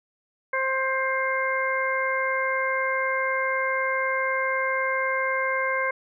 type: harmonic tone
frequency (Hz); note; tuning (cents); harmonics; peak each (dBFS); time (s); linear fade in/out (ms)
528; C5; +16; 1 / 2 / 3 / 4; -28 / -28 / -28 / -28; 0.53-5.91; 5
effects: none